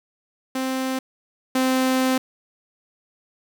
sawtooth tone pair in turn, 261.6 / 259.5 Hz, C4 / C4, 0 / -14 cents, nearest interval unison, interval 14 cents, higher first, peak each -19 / -14 dBFS, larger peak second, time 0.55-0.99 / 1.55-2.18 s, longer second, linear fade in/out 5 ms, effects 8-bit

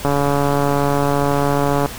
click train, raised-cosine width 1 ms, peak -4 dBFS, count 258, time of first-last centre 0.05-1.86 s, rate 142 Hz, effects added 50 Hz sine -39 dBFS peak until 1.98 s + pink hiss -31 dBFS RMS until 1.98 s

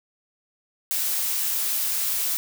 blue noise, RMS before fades -25 dBFS, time 0.91-2.37 s, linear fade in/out 0 ms, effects none

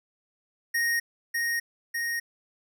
square tone with echo, 1864.7 Hz, A#6, in tune, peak -24 dBFS, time 0.74-1 s, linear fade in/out 10 ms, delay 600 ms, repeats 2, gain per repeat -2 dB, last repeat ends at 2.2 s, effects none

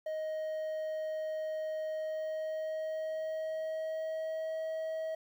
triangle tone with pitch glide, 626 to 638.8 Hz, D#5 to D#5, +10 to +45 cents, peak -32 dBFS, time 0.06-5.15 s, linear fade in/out 5 ms, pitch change +35 cents, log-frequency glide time 1.92-4.59 s, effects 11-bit

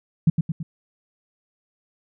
sine tone with echo, 161.8 Hz, E3, 32 cents flat, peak -11 dBFS, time 0.27-0.3 s, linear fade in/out 5 ms, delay 110 ms, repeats 3, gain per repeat -5 dB, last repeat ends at 0.63 s, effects none

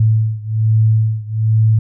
sine beating tone pair, 109.6 / 110.8 Hz, A2 / A2, -6 / +13 cents, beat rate 1.2 Hz, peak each -13 / -15 dBFS, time 0-1.79 s, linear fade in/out 5 ms, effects none

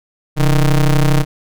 square ring-modulated tone, 77.78 Hz, D#2, in tune, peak -7 dBFS, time 0.36-1.25 s, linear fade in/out 50 ms, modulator 61.6 Hz, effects none

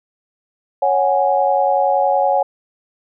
sine chord, C# suspended fourth, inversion none, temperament equal, 554.4 / 740 / 830.6 Hz, C#5 / F#5 / G#5, 0 / 0 / 0 cents, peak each -17 dBFS, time 0.82-2.43 s, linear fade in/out 5 ms, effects none

